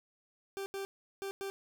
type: tone bursts at uneven times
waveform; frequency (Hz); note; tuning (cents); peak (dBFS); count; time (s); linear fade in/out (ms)
40% pulse; 392; G4; 0; -36; 4; 0.57-0.66 / 0.74-0.85 / 1.22-1.31 / 1.41-1.5; 0
effects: none